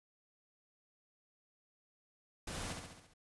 pink noise with echo, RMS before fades -43 dBFS, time 2.47-2.73 s, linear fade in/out 5 ms, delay 68 ms, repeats 6, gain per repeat -4 dB, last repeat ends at 3.138 s, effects resampled to 24000 Hz

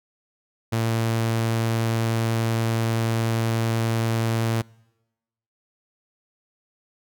sawtooth tone, 113.8 Hz, A#2, 41 cents flat, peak -17 dBFS, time 0.72-4.62 s, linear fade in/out 10 ms, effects noise-tail reverb RT60 1.0 s tail -25 dB re dry

